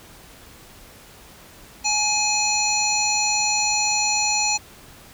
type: harmonic tone with a mistuned harmonic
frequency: 842 Hz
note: G#5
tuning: 24 cents sharp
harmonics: 1 / 3 / 5 / 7 / 8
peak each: -25 / -25 / -25 / -25 / -25 dBFS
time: 1.84-4.58 s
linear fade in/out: 20 ms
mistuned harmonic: 8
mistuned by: +76 cents
effects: pink hiss -46 dBFS RMS until 5.13 s